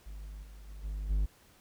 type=tone with level steps; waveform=triangle; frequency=50.8 Hz; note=G#1; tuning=38 cents flat; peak=-39 / -45 / -41 / -32 / -24 dBFS; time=0.06-1.26 s; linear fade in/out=10 ms; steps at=0.42 / 0.67 / 0.83 / 1.09 s; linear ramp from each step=20 ms; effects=pink hiss -62 dBFS RMS until 1.6 s